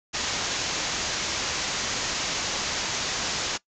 white low-pass noise, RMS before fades -29 dBFS, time 0.13-3.58 s, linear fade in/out 20 ms, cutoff 7100 Hz, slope 96 dB/octave, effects noise-tail reverb RT60 0.1 s tail -20 dB re dry

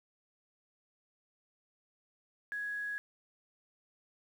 sine tone with quantisation, 1668 Hz, G#6, 7 cents sharp, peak -35 dBFS, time 2.52-2.98 s, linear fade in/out 0 ms, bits 10, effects none

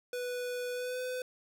square tone with pitch glide, 493.4 to 504.6 Hz, B4 to B4, -2 to +37 cents, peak -35 dBFS, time 0.13-1.22 s, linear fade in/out 2 ms, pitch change +39 cents, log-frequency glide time 0.73-1 s, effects none

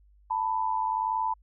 sine tone pair together, 886.4 / 987.8 Hz, A5 / B5, +13 / 0 cents, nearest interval major second, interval 187 cents, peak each -28 dBFS, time 0.3-1.34 s, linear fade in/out 10 ms, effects added 50 Hz sine -56 dBFS peak until 1.42 s

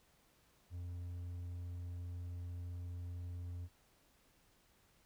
triangle tone, 87.8 Hz, F2, 10 cents sharp, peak -40 dBFS, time 0.7-3.69 s, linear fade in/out 50 ms, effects pink hiss -71 dBFS RMS until 5.05 s

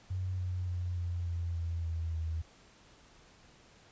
sine tone with pitch steps, 92.5 / 90.7 / 88.94 / 87.21 / 85.51 / 83.85 / 82.22 / 80.62 Hz, F#2 / F#2 / F2 / F2 / F2 / E2 / E2 / E2, 0 / -34 / +32 / -2 / -36 / +30 / -4 / -38 cents, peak -32 dBFS, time 0.1-2.42 s, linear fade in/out 10 ms, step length 290 ms, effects pink hiss -60 dBFS RMS until 3.91 s + resampled to 16000 Hz

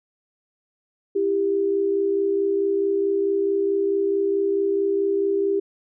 sine tone pair together, 331.5 / 396.1 Hz, E4 / G4, +10 / +18 cents, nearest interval minor third, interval 308 cents, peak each -27 / -19 dBFS, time 1.15-5.6 s, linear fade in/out 10 ms, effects none

